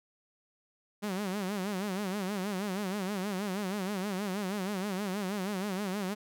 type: tone with vibrato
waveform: sawtooth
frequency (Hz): 196.1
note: G3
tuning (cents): +1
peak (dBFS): -28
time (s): 1.02-6.15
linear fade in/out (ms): 20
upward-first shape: sine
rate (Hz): 6.3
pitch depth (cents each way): 130
effects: none